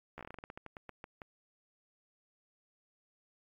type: slowing click train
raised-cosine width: 0.5 ms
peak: -30 dBFS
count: 17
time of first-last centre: 0.18-1.218 s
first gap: 13 ms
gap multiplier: 1.19
effects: AAC 64 kbps